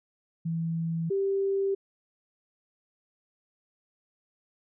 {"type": "tone pair in turn", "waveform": "sine", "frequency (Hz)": [164.81, 392], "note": ["E3", "G4"], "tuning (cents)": [0, 0], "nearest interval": "octave + minor third", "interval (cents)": 1500, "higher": "second", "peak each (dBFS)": [-27, -24], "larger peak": "second", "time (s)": [[0.45, 1.1], [1.1, 1.75]], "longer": "neither", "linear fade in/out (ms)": 10, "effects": []}